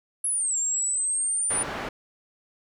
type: exponential two-way sweep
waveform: sine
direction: down then up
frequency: 10970 to 7340 to 9520 Hz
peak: -23 dBFS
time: 0.24-1.63 s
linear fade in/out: 5 ms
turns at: 0.58 s
type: low-pass noise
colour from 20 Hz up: white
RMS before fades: -33 dBFS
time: 1.5-1.89 s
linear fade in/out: 5 ms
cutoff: 1500 Hz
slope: 12 dB/octave
effects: none